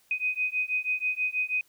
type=beating tone pair; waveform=sine; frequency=2500 / 2506.2 Hz; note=D#7 / D#7; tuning=+8 / +12 cents; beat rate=6.2 Hz; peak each=-29 dBFS; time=0.11-1.61 s; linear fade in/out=2 ms; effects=white hiss -64 dBFS RMS until 1.68 s